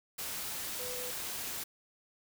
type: tone in noise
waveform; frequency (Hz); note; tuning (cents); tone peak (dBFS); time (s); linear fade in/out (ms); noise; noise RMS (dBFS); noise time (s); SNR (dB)
sine; 498.1; B4; +15; -42; 0.79-1.11; 10; white; -39; 0.18-1.64; -6
effects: none